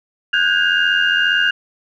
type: tone cluster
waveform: sine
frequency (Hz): 1463 / 1558 / 1640 / 2814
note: F#6 / G6 / G#6 / F7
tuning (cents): -20 / -11 / -22 / +12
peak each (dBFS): -18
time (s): 0.33-1.51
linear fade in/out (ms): 5
effects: tanh soft clip ceiling -4 dBFS